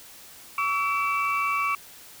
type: tone cluster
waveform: sine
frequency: 1134 / 1314 / 2303 / 2691 Hz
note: C#6 / E6 / D7 / E7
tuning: +39 / -6 / -34 / +35 cents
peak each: -24 / -32 / -28 / -32 dBFS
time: 0.58-1.75 s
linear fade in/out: 2 ms
effects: tanh soft clip ceiling -15 dBFS + white hiss -47 dBFS RMS until 2.2 s